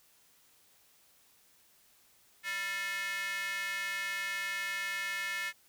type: tone with high-pass filter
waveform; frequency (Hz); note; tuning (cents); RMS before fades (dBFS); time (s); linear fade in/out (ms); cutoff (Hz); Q
square; 196; G3; 0; -36; 2.43-5.53; 50; 1900; 4.3
effects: white hiss -65 dBFS RMS until 5.68 s